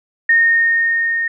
sine tone with level ramp, 1842 Hz, A#6, 21 cents flat, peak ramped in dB -8 to -16 dBFS, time 0.29-1.28 s, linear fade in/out 5 ms, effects none

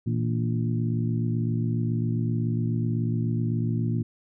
harmonic tone with a mistuned harmonic, 58.1 Hz, A#1, 5 cents flat, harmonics 2 / 3 / 4 / 5 / 6, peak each -25 / -30 / -30 / -36 / -38 dBFS, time 0.06-4.03 s, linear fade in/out 10 ms, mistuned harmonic 3, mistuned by -110 cents, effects none

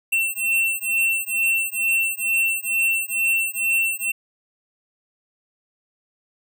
square beating tone pair, 2700 / 2702.2 Hz, E7 / E7, +41 / +42 cents, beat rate 2.2 Hz, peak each -23 dBFS, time 0.12-4.12 s, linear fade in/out 10 ms, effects none

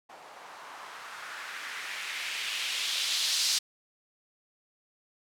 violet noise with low-pass filter sweep, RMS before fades -34 dBFS, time 0.09-3.59 s, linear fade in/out 10 ms, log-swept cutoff 750 to 4800 Hz, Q 1.8, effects none

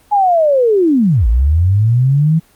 sine linear two-way sweep, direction down then up, 844 to 52 to 165.4 Hz, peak -8 dBFS, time 0.11-2.4 s, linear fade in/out 20 ms, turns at 1.27 s, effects pink hiss -50 dBFS RMS until 2.55 s + Opus 24 kbps

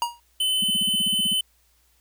square tone with exponential decay, 949 Hz, A#5, 31 cents sharp, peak -19 dBFS, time 0.02-0.2 s, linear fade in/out 1 ms, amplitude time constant 39 ms
square tone, 3036 Hz, F#7, 44 cents sharp, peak -21 dBFS, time 0.4-1.41 s, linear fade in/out 5 ms
sine tone bursts, 202.9 Hz, G#3, 40 cents flat, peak -27 dBFS, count 12, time 0.62-1.334 s, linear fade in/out 5 ms, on 21 ms, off 42 ms
effects added 60 Hz sine -64 dBFS peak until 2 s + white hiss -64 dBFS RMS until 2 s

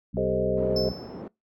harmonic tone, 63.4 Hz, B1, 46 cents sharp, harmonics 1 / 2 / 3 / 4, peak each -36 / -34 / -31 / -37 dBFS, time 0.13-0.93 s, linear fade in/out 20 ms
sine chord, A half-diminished seventh, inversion third, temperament equal, 392 / 440 / 523.3 / 622.3 Hz, G4 / A4 / C5 / Eb5, 0 / 0 / 0 / 0 cents, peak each -29 dBFS, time 0.17-0.89 s, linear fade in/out 2 ms
pink band-pass noise, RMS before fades -39 dBFS, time 0.57-1.28 s, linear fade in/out 5 ms, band 180 to 550 Hz, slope 12 dB/octave
triangle tone with exponential decay, 5274 Hz, E8, in tune, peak -25 dBFS, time 0.76-1.22 s, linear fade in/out 5 ms, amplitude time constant 100 ms
effects noise-tail reverb RT60 0.2 s tail -24 dB re dry

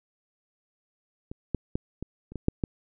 clicks, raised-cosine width 3 ms, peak -24 / -13 / -14 / -21 / -30 / -20 / -8 / -13 dBFS, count 8, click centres 1.315 / 1.547 / 1.755 / 2.026 / 2.32 / 2.357 / 2.484 / 2.638 s, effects none

